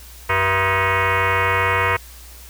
sine tone with frequency modulation, 481 Hz, B4, 46 cents flat, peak -15 dBFS, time 0.29-1.97 s, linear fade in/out 10 ms, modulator 287 Hz, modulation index 6.9, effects added 60 Hz sine -40 dBFS peak until 2.49 s + white hiss -43 dBFS RMS until 2.49 s

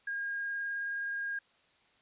sine tone with vibrato, 1624 Hz, G#6, 39 cents flat, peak -33 dBFS, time 0.07-1.39 s, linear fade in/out 5 ms, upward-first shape triangle, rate 19 Hz, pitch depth 10 cents each way, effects white hiss -67 dBFS RMS until 2.01 s + resampled to 8000 Hz

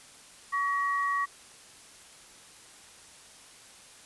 sine tone pair together, 1130.8 / 1900 Hz, C#6 / A#6, +34 / +33 cents, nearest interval major sixth, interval 899 cents, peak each -27 / -31 dBFS, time 0.52-1.26 s, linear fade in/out 20 ms, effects white hiss -52 dBFS RMS until 4.05 s + resampled to 24000 Hz

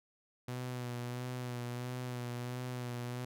sawtooth tone with vibrato, 123.47 Hz, B2, in tune, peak -34 dBFS, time 0.48-3.25 s, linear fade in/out 5 ms, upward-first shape sine, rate 1.5 Hz, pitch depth 32 cents each way, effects none

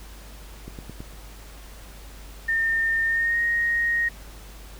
click train, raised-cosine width 3 ms, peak -24 dBFS, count 4, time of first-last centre 0.68-1.005 s, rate 9.24 Hz
sine tone with pitch glide, 1815 to 1869.3 Hz, A#6 to A#6, -47 to +4 cents, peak -20 dBFS, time 2.48-4.09 s, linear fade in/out 10 ms, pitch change +51 cents, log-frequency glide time 3.05-3.4 s
effects added 50 Hz sine -41 dBFS peak until 4.79 s + pink hiss -47 dBFS RMS until 4.79 s

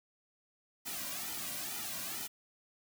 white noise with flanger, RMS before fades -40 dBFS, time 0.85-2.28 s, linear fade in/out 20 ms, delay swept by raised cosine 1.8 to 2.34 ms, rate 2.2 Hz, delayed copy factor -1, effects none

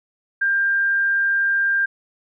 sine tone, 1594 Hz, G6, 28 cents sharp, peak -16 dBFS, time 0.41-1.86 s, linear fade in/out 10 ms, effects none

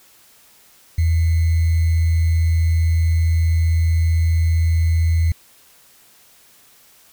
sine tone with sample-and-hold, 82.3 Hz, E2, 2 cents flat, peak -13 dBFS, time 0.98-5.32 s, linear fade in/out 5 ms, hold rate 2100 Hz, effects white hiss -51 dBFS RMS until 7.12 s

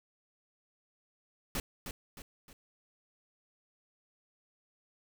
pink noise with echo, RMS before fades -34 dBFS, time 1.55-1.6 s, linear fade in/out 2 ms, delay 310 ms, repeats 3, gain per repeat -7 dB, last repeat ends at 2.53 s, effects none

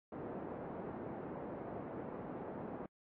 pink band-pass noise, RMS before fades -45 dBFS, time 0.12-2.86 s, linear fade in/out 2 ms, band 200 to 750 Hz, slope 12 dB/octave, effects low-pass 2000 Hz 12 dB/octave + AAC 32 kbps

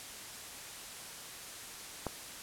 click, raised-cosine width 1 ms, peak -20 dBFS, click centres 2.067 s, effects white hiss -46 dBFS RMS until 2.42 s + low-pass 11000 Hz 12 dB/octave

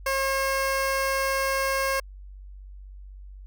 15% pulse tone, 539 Hz, C#5, 49 cents flat, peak -17 dBFS, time 0.06-2 s, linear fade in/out 5 ms, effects added 48 Hz sine -40 dBFS peak until 3.46 s

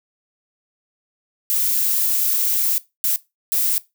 violet noise bursts at uneven times, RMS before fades -19 dBFS, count 3, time 1.5-2.78 / 3.04-3.16 / 3.52-3.78 s, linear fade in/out 0 ms, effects noise-tail reverb RT60 0.2 s tail -18 dB re dry

